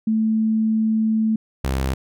sine / sawtooth tone pair in turn, 220 / 66.24 Hz, A3 / C2, 0 / +22 cents, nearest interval octave + major sixth, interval 2078 cents, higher first, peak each -16 dBFS, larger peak neither, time 0.07-1.36 / 1.64-1.94 s, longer first, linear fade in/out 5 ms, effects none

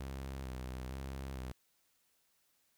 sawtooth tone with vibrato, 65.41 Hz, C2, in tune, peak -37 dBFS, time 0-1.52 s, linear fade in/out 5 ms, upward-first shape square, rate 1.1 Hz, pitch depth 43 cents each way, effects white hiss -75 dBFS RMS until 2.77 s

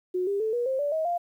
sine tone with pitch steps, 364.7 / 400 / 438.7 / 481.2 / 527.8 / 578.9 / 635 / 696.5 Hz, F#4 / G4 / A4 / B4 / C5 / D5 / D#5 / F5, -25 / +35 / -5 / -45 / +15 / -25 / +35 / -5 cents, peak -24 dBFS, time 0.14-1.18 s, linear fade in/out 10 ms, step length 130 ms, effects 10-bit

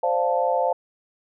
sine chord, D minor seventh, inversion third, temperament equal, 523.3 / 587.3 / 698.5 / 880 Hz, C5 / D5 / F5 / A5, 0 / 0 / 0 / 0 cents, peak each -23 / -27 / -24 / -25 dBFS, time 0.03-0.73 s, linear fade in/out 5 ms, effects none

